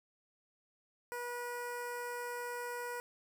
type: tone with notch filter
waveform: 15% pulse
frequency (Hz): 484.8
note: B4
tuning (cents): -32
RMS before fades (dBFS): -41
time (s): 1.12-3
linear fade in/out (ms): 0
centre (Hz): 3900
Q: 0.99
effects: none